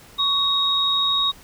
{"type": "tone pair together", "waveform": "sine", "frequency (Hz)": [1120, 3767], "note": ["C#6", "A#7"], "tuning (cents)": [18, 17], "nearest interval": "octave + major sixth", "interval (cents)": 2099, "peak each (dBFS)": [-25, -18], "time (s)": [0.18, 1.32], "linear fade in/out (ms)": 20, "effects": ["pink hiss -47 dBFS RMS until 1.43 s"]}